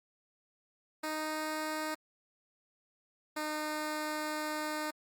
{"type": "tone pair in turn", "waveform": "10% pulse", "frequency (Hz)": [310, 305.4], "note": ["D#4", "D#4"], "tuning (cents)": [-6, -32], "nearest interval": "unison", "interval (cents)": 26, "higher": "first", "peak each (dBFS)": -26, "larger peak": "neither", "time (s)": [[1.03, 1.95], [3.36, 4.91]], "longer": "second", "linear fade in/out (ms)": 10, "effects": ["Opus 48 kbps"]}